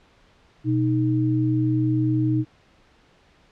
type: tone pair together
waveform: sine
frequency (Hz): 123.47 / 311.4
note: B2 / D#4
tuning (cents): 0 / +2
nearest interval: octave + major third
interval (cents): 1602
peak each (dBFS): -21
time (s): 0.64-2.45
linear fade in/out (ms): 50
effects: pink hiss -57 dBFS RMS until 3.51 s + low-pass 4000 Hz 12 dB/octave